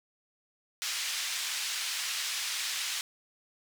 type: band-pass noise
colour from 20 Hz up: white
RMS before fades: -34 dBFS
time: 0.82-3.01 s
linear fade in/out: 0 ms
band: 1800 to 5800 Hz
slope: 12 dB/octave
effects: none